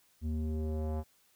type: tone with low-pass filter sweep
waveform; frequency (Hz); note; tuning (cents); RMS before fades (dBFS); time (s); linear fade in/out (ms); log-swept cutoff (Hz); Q
square; 77.7; D#2; -2; -34; 0.21-1.04; 50; 200 to 830; 1.7
effects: white hiss -68 dBFS RMS until 1.35 s